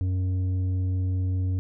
triangle tone with tanh clipping, 92.5 Hz, F#2, in tune, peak -24 dBFS, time 0.01-1.59 s, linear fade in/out 0 ms, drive 11 dB, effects none

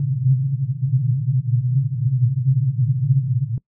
pink band-pass noise, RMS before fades -19 dBFS, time 0-3.58 s, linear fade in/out 2 ms, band 120 to 140 Hz, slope 96 dB/octave, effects noise-tail reverb RT60 0.1 s tail -23 dB re dry

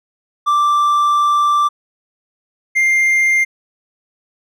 triangle tone pair in turn, 1174.7 / 2105 Hz, D6 / C7, 0 / +10 cents, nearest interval minor seventh, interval 1010 cents, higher second, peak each -9 dBFS, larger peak neither, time 0.46-1.69 / 2.75-3.45 s, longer first, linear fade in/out 20 ms, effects none

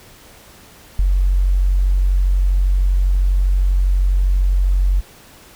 sine tone with ADSR envelope, 46.25 Hz, F#1, in tune, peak -6 dBFS, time 0.99-5.01 s, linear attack 5 ms, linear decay 4 ms, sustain -5 dB, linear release 19 ms, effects tanh soft clip ceiling -6 dBFS + pink hiss -44 dBFS RMS until 5.55 s

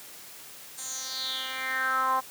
10% pulse tone with band-pass filter sweep, 261.6 Hz, C4, in tune, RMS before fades -30 dBFS, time 0.77-2.21 s, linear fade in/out 20 ms, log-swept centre 8300 to 920 Hz, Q 5, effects white hiss -46 dBFS RMS until 2.3 s + high-pass 100 Hz 12 dB/octave

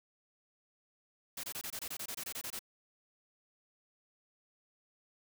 white noise bursts, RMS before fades -41 dBFS, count 14, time 1.37-2.592 s, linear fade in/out 5 ms, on 65 ms, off 24 ms, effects none

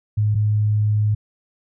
sine tone pair in turn, 105.8 / 105.8 Hz, G#2 / G#2, +33 / +33 cents, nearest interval unison, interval 0 cents, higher neither, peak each -15 / -15 dBFS, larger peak neither, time 0.17-0.35 / 0.35-1.15 s, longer second, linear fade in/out 10 ms, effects none

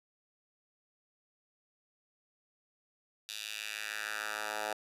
10% pulse tone with high-pass filter sweep, 106.6 Hz, G#2, 46 cents sharp, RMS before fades -39 dBFS, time 3.29-4.73 s, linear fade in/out 0 ms, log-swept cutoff 3600 to 780 Hz, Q 1.9, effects resampled to 32000 Hz

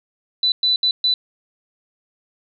sine tone bursts at uneven times, 3986 Hz, B7, 15 cents sharp, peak -14 dBFS, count 4, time 0.43-0.52 / 0.63-0.76 / 0.83-0.91 / 1.04-1.14 s, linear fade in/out 2 ms, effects none

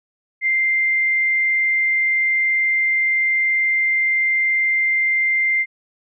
sine tone, 2093 Hz, C7, in tune, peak -15 dBFS, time 0.41-5.66 s, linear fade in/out 50 ms, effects none

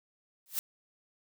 blue noise with exponential growth, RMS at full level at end -28 dBFS, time 0.46-0.59 s, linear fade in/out 0 ms, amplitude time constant 27 ms, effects none

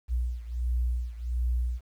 sine beating tone pair, 60 / 61.4 Hz, B1 / B1, -49 / -9 cents, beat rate 1.4 Hz, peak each -28 / -31 dBFS, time 0.08-1.81 s, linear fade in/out 50 ms, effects 10-bit

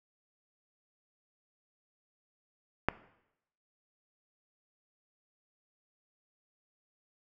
click, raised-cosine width 0.5 ms, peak -10 dBFS, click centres 2.886 s, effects noise-tail reverb RT60 0.8 s tail -17 dB re dry

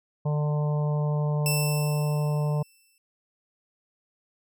harmonic tone, 149 Hz, D3, 25 cents sharp, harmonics 1 / 3 / 4 / 5 / 6 / 7, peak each -23 / -36 / -35 / -43 / -40 / -43 dBFS, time 0.25-2.63 s, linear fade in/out 10 ms
10% pulse tone with exponential decay, 2666 Hz, E7, 19 cents sharp, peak -16 dBFS, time 1.46-2.98 s, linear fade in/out 1 ms, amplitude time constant 330 ms
effects none

